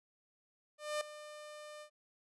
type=tone with ADSR envelope; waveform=sawtooth; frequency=600 Hz; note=D5; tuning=37 cents sharp; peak=-29 dBFS; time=0.78-1.9 s; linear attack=230 ms; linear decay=3 ms; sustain=-15 dB; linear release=85 ms; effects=resampled to 24000 Hz